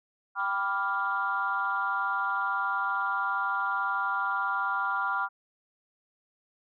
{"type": "chord", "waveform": "sine", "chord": "G dominant seventh", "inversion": "none", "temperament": "equal", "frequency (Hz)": [784, 987.8, 1174.7, 1396.9], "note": ["G5", "B5", "D6", "F6"], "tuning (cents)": [0, 0, 0, 0], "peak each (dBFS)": [-34, -32, -32, -29], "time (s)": [0.35, 5.29], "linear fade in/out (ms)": 50, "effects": ["tanh soft clip ceiling -17 dBFS"]}